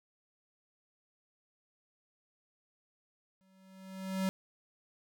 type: tone with exponential growth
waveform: square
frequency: 190 Hz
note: F#3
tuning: 46 cents sharp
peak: -29 dBFS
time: 3.41-4.29 s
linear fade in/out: 0 ms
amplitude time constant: 190 ms
effects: none